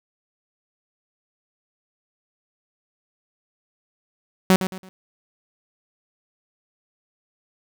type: tone with echo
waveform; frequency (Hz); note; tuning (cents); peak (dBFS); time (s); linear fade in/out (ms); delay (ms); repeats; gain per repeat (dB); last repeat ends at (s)
sawtooth; 187.3; F#3; +21; -8; 4.5-4.56; 0; 110; 3; -10; 4.89
effects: none